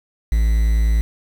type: tone with quantisation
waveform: triangle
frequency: 55 Hz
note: A1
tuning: in tune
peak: -11 dBFS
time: 0.32-1.01 s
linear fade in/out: 0 ms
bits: 6
effects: none